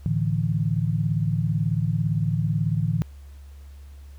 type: chord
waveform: sine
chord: A suspended fourth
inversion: none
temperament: equal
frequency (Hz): 110 / 146.83 / 164.81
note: A2 / D3 / E3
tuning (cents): 0 / 0 / 0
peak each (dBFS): -25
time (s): 0.06-3.02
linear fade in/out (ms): 0
effects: added 70 Hz sine -40 dBFS peak until 4.18 s + pink hiss -59 dBFS RMS until 4.18 s